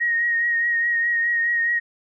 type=tone with vibrato; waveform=sine; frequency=1876 Hz; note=A#6; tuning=11 cents sharp; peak=-18 dBFS; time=0-1.8 s; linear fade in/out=20 ms; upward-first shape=triangle; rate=4.8 Hz; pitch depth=32 cents each way; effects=none